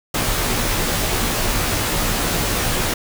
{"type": "noise with comb filter", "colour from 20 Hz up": "pink", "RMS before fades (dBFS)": -20, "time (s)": [0.14, 2.94], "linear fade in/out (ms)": 5, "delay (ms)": 15, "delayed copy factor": -0.75, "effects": []}